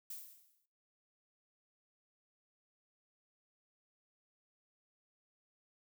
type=noise with exponential decay; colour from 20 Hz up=violet; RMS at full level=-43 dBFS; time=0.1-0.66 s; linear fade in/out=5 ms; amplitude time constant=120 ms; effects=noise-tail reverb RT60 0.4 s tail -18 dB re dry